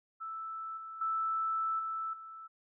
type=tone with level steps; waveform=sine; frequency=1318.5 Hz; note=E6; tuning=in tune; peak=-38 / -42 / -30 / -34 / -45 dBFS; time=0.2-2.48 s; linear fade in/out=20 ms; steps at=0.77 / 1.01 / 1.79 / 2.13 s; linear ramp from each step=5 ms; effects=none